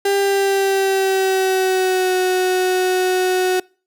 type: tone with pitch glide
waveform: 35% pulse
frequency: 397.7 to 368.9 Hz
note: G4 to F#4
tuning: +25 to -5 cents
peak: -13 dBFS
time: 0.05-3.6 s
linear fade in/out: 5 ms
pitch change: -130 cents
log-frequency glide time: 0.16-2.15 s
effects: noise-tail reverb RT60 0.4 s tail -26 dB re dry